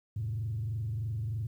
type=tone with frequency modulation; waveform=sine; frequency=109.5 Hz; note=A2; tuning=8 cents flat; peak=-30 dBFS; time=0.16-1.47 s; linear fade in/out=5 ms; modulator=23.2 Hz; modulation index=0.66; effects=tanh soft clip ceiling -27 dBFS + 11-bit